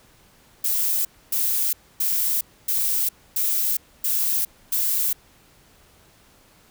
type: noise bursts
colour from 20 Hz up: violet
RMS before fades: -22 dBFS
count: 7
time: 0.64-5.13 s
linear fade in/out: 5 ms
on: 410 ms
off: 270 ms
effects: pink hiss -55 dBFS RMS until 6.7 s